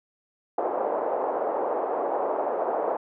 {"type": "band-pass noise", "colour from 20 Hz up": "pink", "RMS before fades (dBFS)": -27, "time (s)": [0.58, 2.97], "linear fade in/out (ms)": 5, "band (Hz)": [440, 870], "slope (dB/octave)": 24, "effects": []}